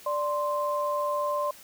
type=tone pair together; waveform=sine; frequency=587.3 / 1045.2 Hz; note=D5 / C6; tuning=0 / -2 cents; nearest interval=minor seventh; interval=998 cents; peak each=-28 dBFS; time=0.06-1.51 s; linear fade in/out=5 ms; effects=white hiss -50 dBFS RMS until 1.63 s